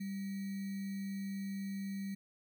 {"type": "tone with sample-and-hold", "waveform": "sine", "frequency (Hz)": 196, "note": "G3", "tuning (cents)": 0, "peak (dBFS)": -37, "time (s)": [0, 2.15], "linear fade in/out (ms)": 10, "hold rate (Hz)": 2100, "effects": []}